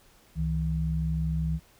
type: tone pair together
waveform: sine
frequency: 67.27 / 160 Hz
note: C2 / D#3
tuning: +49 / +49 cents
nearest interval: octave + minor third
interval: 1500 cents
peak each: -29 / -27 dBFS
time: 0.35-1.6 s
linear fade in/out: 50 ms
effects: pink hiss -59 dBFS RMS until 1.79 s